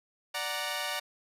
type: chord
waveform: 10% pulse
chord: D augmented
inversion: none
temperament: equal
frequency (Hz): 587.3 / 740 / 932.3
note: D5 / F#5 / A#5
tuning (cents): 0 / 0 / 0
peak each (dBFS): -28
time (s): 0.34-1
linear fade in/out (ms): 10
effects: resampled to 32000 Hz